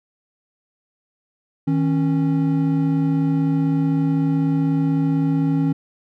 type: tone pair together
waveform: triangle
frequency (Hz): 158.31 / 274.3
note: D#3 / C#4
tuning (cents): +30 / -18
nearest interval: minor seventh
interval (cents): 952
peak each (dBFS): -17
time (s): 1.67-5.73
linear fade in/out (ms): 10
effects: none